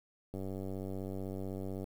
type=click train; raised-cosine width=2 ms; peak=-28 dBFS; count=145; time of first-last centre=0.34-1.842 s; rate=95.9 Hz; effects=9-bit